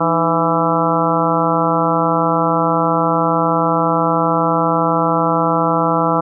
harmonic tone with a mistuned harmonic, 166.3 Hz, E3, 16 cents sharp, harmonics 1 / 2 / 3 / 4 / 5 / 6 / 7 / 8, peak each -21 / -21 / -21 / -21 / -21 / -21 / -21 / -21 dBFS, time 0-6.21 s, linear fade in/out 10 ms, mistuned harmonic 2, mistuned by -99 cents, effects none

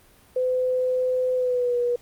sine tone with pitch glide, 508 to 483.9 Hz, B4 to B4, +49 to -35 cents, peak -20 dBFS, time 0.36-1.96 s, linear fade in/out 5 ms, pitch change -84 cents, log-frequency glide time 1.35-1.77 s, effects pink hiss -55 dBFS RMS until 2.01 s + Opus 32 kbps

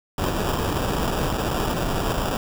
pink noise with sample-and-hold, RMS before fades -24 dBFS, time 0.18-2.37 s, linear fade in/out 2 ms, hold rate 2100 Hz, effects none

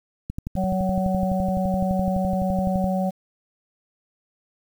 click train, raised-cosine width 5 ms, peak -16 dBFS, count 31, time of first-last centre 0.3-2.842 s, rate 11.8 Hz
harmonic tone, 187.6 Hz, F#3, 24 cents sharp, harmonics 1 / 3 / 4, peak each -22 / -27 / -28 dBFS, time 0.56-3.11 s, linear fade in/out 20 ms
effects 8-bit

